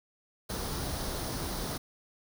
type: noise with comb filter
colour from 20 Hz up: pink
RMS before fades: -35 dBFS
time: 0.49-1.78 s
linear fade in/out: 10 ms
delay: 0.2 ms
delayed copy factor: +0.5
effects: none